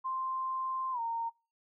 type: tone with pitch glide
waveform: sine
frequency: 1046.5 to 921.6 Hz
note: C6 to A#5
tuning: 0 to -20 cents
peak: -32 dBFS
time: 0.04-1.3 s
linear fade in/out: 20 ms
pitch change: -220 cents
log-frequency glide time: 0.92-1 s
effects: noise-tail reverb RT60 0.3 s tail -23 dB re dry